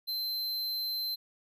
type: tone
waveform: square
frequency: 4100 Hz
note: C8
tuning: 36 cents flat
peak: -32 dBFS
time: 0.07-1.16 s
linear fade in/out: 20 ms
effects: none